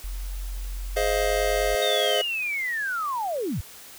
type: tone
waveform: sine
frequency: 45.02 Hz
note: F#1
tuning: 47 cents flat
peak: -29 dBFS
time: 0.04-1.75 s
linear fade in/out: 0 ms
type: chord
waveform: square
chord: F minor seventh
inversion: first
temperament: just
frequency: 419.1 / 523.8 / 628.6 / 698.5 Hz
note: Ab4 / C5 / Eb5 / F5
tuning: +16 / +2 / +18 / 0 cents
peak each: -29 / -28 / -27 / -30 dBFS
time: 0.96-2.22 s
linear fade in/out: 10 ms
type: linear sweep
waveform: sine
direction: down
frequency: 3729 to 61.74 Hz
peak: -25 dBFS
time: 1.82-3.61 s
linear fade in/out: 5 ms
effects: white hiss -45 dBFS RMS until 3.98 s